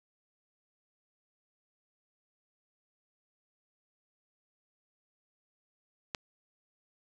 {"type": "click", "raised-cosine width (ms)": 0.2, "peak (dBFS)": -16, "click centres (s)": 6.148, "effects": []}